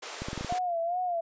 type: high-pass noise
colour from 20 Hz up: pink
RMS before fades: -40 dBFS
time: 0.02-0.59 s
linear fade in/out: 10 ms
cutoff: 440 Hz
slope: 24 dB/octave
type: clicks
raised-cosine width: 3 ms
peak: -22 dBFS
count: 7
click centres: 0.22 / 0.285 / 0.331 / 0.377 / 0.41 / 0.447 / 0.524 s
type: tone with vibrato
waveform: sine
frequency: 698.5 Hz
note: F5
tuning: in tune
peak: -27 dBFS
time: 0.49-1.21 s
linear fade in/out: 10 ms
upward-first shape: sine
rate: 2.4 Hz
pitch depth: 86 cents each way
effects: resampled to 16000 Hz